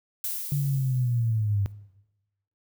violet noise with exponential decay, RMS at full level -29 dBFS, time 0.24-1.72 s, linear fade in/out 2 ms, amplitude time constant 320 ms
sine linear sweep, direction down, 146 to 97.6 Hz, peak -22 dBFS, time 0.52-1.66 s, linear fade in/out 0 ms
effects noise-tail reverb RT60 1.0 s tail -19 dB re dry

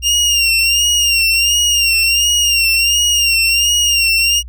25% pulse tone with vibrato, 2794 Hz, F7, in tune, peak -7 dBFS, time 0.02-4.43 s, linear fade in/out 50 ms, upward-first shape sine, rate 1.4 Hz, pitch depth 60 cents each way, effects added 60 Hz sine -28 dBFS peak until 4.48 s

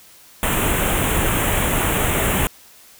pink band-stop noise, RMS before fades -19 dBFS, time 0.43-2.47 s, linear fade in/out 0 ms, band 3300 to 7100 Hz, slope 48 dB/octave, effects white hiss -47 dBFS RMS until 2.99 s

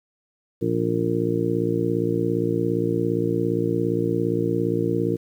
harmonic tone, 57.4 Hz, A#1, 26 cents flat, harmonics 2 / 3 / 4 / 5 / 6 / 7 / 8, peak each -28 / -27 / -36 / -27 / -25 / -35 / -26 dBFS, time 0.61-5.17 s, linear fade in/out 20 ms, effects 9-bit

